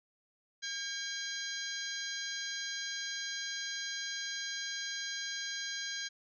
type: harmonic tone with a mistuned harmonic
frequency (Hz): 808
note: G#5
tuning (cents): -48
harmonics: 2 / 3 / 4 / 5 / 6 / 7 / 8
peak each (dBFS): -41 / -50 / -44 / -43 / -45 / -50 / -44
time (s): 0.62-6.09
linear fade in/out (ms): 20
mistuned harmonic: 3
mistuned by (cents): -120
effects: none